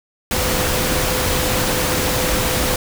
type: tone in noise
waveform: sine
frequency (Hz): 507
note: B4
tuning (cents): +45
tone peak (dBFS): -25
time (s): 0.31-2.76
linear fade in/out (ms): 2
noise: pink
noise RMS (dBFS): -19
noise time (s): 0.31-2.76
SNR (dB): -9
effects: none